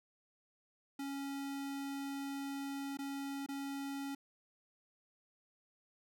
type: tone with dropouts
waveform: square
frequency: 277.2 Hz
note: C#4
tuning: in tune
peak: -40 dBFS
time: 0.99-4.15 s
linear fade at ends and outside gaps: 5 ms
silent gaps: 2.972-2.988 / 3.463-3.487 s
effects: none